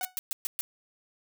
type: tone with exponential decay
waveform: sawtooth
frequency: 740 Hz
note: F#5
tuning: in tune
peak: -28 dBFS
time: 0.01-0.17 s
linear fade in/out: 1 ms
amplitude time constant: 33 ms
type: noise bursts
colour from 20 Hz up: blue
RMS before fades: -31 dBFS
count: 5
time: 0.03-0.61 s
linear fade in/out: 0 ms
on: 20 ms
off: 120 ms
effects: none